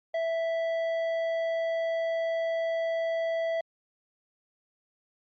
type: tone with tanh clipping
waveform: sine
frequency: 659.3 Hz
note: E5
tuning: in tune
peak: -28 dBFS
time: 0.14-3.61 s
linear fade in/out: 5 ms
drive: 9 dB
effects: Opus 48 kbps